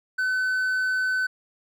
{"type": "tone", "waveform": "triangle", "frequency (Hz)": 1514, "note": "F#6", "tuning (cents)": 39, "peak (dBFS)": -20, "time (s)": [0.18, 1.27], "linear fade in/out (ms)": 10, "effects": []}